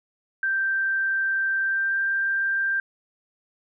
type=tone with pitch glide; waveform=sine; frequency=1568 to 1581.6 Hz; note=G6 to G6; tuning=0 to +15 cents; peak=-21 dBFS; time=0.43-2.8 s; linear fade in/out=2 ms; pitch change=+15 cents; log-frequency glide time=1.61-2.03 s; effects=none